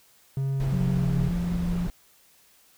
triangle tone with vibrato, 134.8 Hz, C#3, 48 cents flat, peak -22 dBFS, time 0.37-1.29 s, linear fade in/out 2 ms, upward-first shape sine, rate 1.7 Hz, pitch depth 15 cents each way
brown noise, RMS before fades -32 dBFS, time 0.6-1.9 s, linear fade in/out 0 ms
sine tone with pitch glide, 180 to 173.97 Hz, F#3 to F3, -47 to -6 cents, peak -25 dBFS, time 0.72-1.87 s, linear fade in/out 5 ms, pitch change -59 cents, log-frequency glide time 0.96-1.08 s
effects white hiss -59 dBFS RMS until 2.77 s

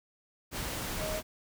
sine tone in noise, 624 Hz, D#5, 5 cents sharp, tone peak -35 dBFS, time 0.97-1.22 s, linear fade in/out 50 ms, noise pink, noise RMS -36 dBFS, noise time 0.51-1.23 s, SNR -2 dB, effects none

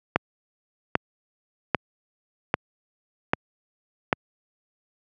click train, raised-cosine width 0.5 ms, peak -3 dBFS, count 6, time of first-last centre 0.16-4.128 s, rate 1.26 Hz, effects high-pass 100 Hz 12 dB/octave

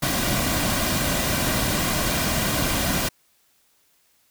pink noise with comb filter, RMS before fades -23 dBFS, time 0.02-3.09 s, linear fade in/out 10 ms, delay 2.3 ms, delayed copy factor -0.5, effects white hiss -63 dBFS RMS until 4.3 s

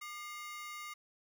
40% pulse ring-modulated tone, 1661.2 Hz, G#6, in tune, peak -39 dBFS, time 0.01-0.94 s, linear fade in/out 10 ms, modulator 457 Hz, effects none

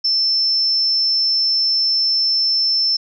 sine tone, 5320 Hz, E8, 15 cents sharp, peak -14 dBFS, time 0.04-2.97 s, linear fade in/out 10 ms, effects none

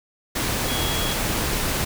sine tone in noise, 3322 Hz, G#7, in tune, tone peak -29 dBFS, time 0.68-1.14 s, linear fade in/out 10 ms, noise pink, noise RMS -24 dBFS, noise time 0.35-1.85 s, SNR -8 dB, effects none

